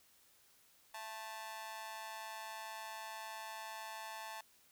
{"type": "tone with amplitude modulation", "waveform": "sawtooth", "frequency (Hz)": 880, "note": "A5", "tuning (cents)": 0, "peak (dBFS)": -37, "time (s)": [0.94, 4.41], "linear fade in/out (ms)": 5, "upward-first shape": "sine", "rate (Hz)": 211, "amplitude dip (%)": 95, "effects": ["white hiss -68 dBFS RMS until 4.71 s"]}